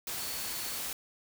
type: tone in noise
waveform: sine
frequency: 4430 Hz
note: C#8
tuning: 2 cents flat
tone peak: -45 dBFS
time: 0.19-0.79 s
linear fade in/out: 2 ms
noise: white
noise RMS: -37 dBFS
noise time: 0.07-0.93 s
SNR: -11 dB
effects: none